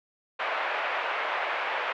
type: band-pass noise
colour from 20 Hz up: pink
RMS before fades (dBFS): -30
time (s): 0.39-1.93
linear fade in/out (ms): 10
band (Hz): 600 to 2600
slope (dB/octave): 24
effects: none